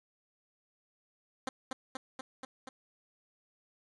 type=tone with echo; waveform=10% pulse; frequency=261.6 Hz; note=C4; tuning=in tune; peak=-25 dBFS; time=1.47-1.49 s; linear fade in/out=2 ms; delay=240 ms; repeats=5; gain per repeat=-2 dB; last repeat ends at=2.69 s; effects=resampled to 22050 Hz